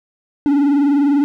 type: tone with vibrato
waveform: triangle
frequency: 284.6 Hz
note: C#4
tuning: 46 cents sharp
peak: -9 dBFS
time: 0.46-1.24 s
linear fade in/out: 0 ms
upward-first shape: sine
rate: 20 Hz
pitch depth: 78 cents each way
effects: none